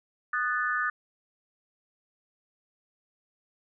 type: tone cluster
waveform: sine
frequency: 1232 / 1484 / 1753 Hz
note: D#6 / F#6 / A6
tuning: -17 / +5 / -7 cents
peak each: -30 dBFS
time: 0.33-0.9 s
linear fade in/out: 5 ms
effects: none